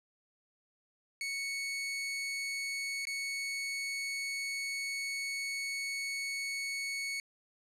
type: tone with dropouts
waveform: sawtooth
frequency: 2217 Hz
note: C#7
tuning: in tune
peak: -31 dBFS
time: 1.21-7.2 s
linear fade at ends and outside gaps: 1 ms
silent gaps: 3.053-3.07 s
effects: low-pass 10000 Hz 12 dB/octave